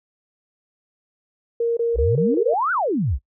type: tone bursts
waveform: sine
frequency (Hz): 466.2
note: A#4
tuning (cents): 0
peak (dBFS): -17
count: 5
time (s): 1.6-2.538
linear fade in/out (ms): 5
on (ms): 170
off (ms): 22
type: exponential two-way sweep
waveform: sine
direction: up then down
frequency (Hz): 51.91 to 1542 to 51.91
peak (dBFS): -18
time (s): 1.94-3.19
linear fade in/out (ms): 50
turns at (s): 2.72
effects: noise-tail reverb RT60 0.1 s tail -22 dB re dry